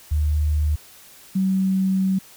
sine tone pair in turn, 75.5 / 190.25 Hz, D2 / F#3, +48 / +48 cents, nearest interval octave + major third, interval 1600 cents, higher second, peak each -17 dBFS, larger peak neither, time 0.11-0.76 / 1.35-2.19 s, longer second, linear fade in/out 10 ms, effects white hiss -47 dBFS RMS until 2.36 s

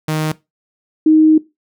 sawtooth / sine tone pair in turn, 155.56 / 312.7 Hz, D#3 / D#4, 0 / +9 cents, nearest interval octave, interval 1209 cents, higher second, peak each -12 / -6 dBFS, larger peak second, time 0.08-0.32 / 1.06-1.38 s, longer second, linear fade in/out 5 ms, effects noise-tail reverb RT60 0.2 s tail -18 dB re dry

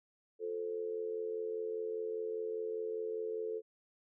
sine tone with amplitude modulation, 440 Hz, A4, in tune, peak -32 dBFS, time 0.39-3.62 s, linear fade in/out 50 ms, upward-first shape sine, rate 85 Hz, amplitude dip 75%, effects none

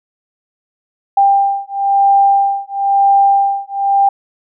sine beating tone pair, 793 / 794 Hz, G5 / G5, +20 / +22 cents, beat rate 1 Hz, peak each -12 dBFS, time 1.17-4.09 s, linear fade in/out 5 ms, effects none

